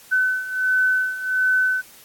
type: beating tone pair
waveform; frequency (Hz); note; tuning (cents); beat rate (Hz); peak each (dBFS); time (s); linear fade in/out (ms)
sine; 1512 / 1513.4; F#6 / F#6; +37 / +39; 1.4; -23 / -19; 0.11-1.82; 20
effects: white hiss -47 dBFS RMS until 2.04 s + AAC 64 kbps